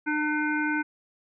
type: harmonic tone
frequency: 301.9 Hz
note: D4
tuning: 48 cents sharp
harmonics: 1 / 3 / 5 / 7 / 8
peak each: -27 / -33 / -28 / -36 / -39 dBFS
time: 0.06-0.83 s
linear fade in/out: 20 ms
effects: none